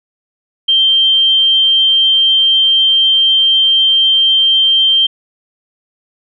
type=tone; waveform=sine; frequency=3148 Hz; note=G7; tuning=7 cents sharp; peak=-7 dBFS; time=0.68-5.07 s; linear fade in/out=10 ms; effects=none